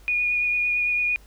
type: tone with vibrato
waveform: sine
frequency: 2449 Hz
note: D#7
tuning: 28 cents flat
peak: -20 dBFS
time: 0.08-1.16 s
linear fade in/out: 0 ms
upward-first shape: sine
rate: 8.9 Hz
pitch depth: 13 cents each way
effects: added 50 Hz sine -47 dBFS peak until 1.26 s + pink hiss -56 dBFS RMS until 1.26 s